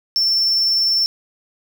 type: tone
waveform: triangle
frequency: 5390 Hz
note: E8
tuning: 38 cents sharp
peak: -13 dBFS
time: 0.16-1.06 s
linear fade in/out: 0 ms
effects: none